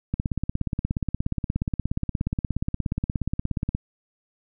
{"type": "click train", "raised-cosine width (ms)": 5, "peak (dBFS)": -12, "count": 62, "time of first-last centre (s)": [0.14, 3.749], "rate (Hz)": 16.9, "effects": []}